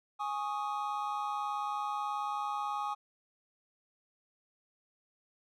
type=chord; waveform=triangle; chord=Ab suspended fourth; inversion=none; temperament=just; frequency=830.6 / 1107.5 / 1245.9 Hz; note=Ab5 / Db6 / Eb6; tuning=0 / -2 / +2 cents; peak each=-34 / -37 / -36 dBFS; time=0.19-2.95 s; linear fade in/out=20 ms; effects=none